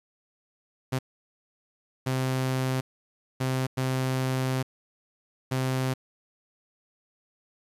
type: tone bursts at uneven times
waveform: sawtooth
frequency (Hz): 130.4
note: C3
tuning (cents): -5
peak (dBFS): -21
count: 5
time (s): 0.92-0.99 / 2.06-2.81 / 3.4-3.67 / 3.77-4.63 / 5.51-5.94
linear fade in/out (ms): 10
effects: resampled to 32000 Hz + 9-bit